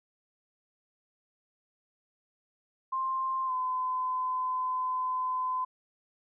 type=tone with pitch glide; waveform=sine; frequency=1052 to 1019.7 Hz; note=C6 to C6; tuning=+9 to -45 cents; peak=-28 dBFS; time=2.92-5.65 s; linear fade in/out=10 ms; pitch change=-54 cents; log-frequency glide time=3.46-3.52 s; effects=none